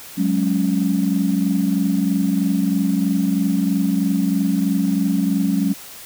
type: chord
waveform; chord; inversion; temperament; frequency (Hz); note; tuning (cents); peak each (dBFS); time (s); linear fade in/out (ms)
sine; F# suspended second; none; just; 185 / 208.1 / 277.5; F#3 / G#3 / C#4; 0 / +4 / +2; -19 / -20 / -20; 0.17-5.74; 20
effects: tanh soft clip ceiling -7 dBFS + white hiss -38 dBFS RMS until 6.05 s